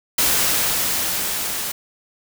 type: noise with level ramp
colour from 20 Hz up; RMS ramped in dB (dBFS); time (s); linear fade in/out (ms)
white; -17 to -26; 0.18-1.72; 5
effects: none